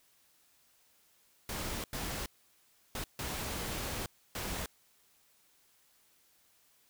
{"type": "noise bursts at uneven times", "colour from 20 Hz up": "pink", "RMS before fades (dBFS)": -38, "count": 5, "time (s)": [[1.49, 1.84], [1.93, 2.26], [2.95, 3.04], [3.19, 4.06], [4.35, 4.66]], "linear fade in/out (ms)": 2, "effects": ["white hiss -68 dBFS RMS until 6.89 s"]}